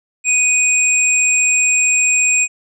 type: tone pair together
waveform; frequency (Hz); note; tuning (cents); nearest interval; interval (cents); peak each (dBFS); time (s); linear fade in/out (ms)
sine; 2489 / 7466; D#7 / A#8; 0 / +2; octave + perfect fifth; 1902; -14; 0.24-2.48; 50
effects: none